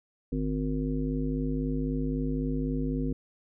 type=harmonic tone; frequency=51.91 Hz; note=G#1; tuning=in tune; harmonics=1 / 3 / 5 / 7 / 9; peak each=-32 / -33 / -30 / -40 / -39 dBFS; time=0.32-3.13 s; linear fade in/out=5 ms; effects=none